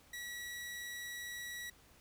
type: tone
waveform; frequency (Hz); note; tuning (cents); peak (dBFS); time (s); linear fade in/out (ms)
sawtooth; 1933; B6; -38; -39; 0.13-1.7; 5
effects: added 59 Hz sine -70 dBFS peak until 2 s + pink hiss -64 dBFS RMS until 2 s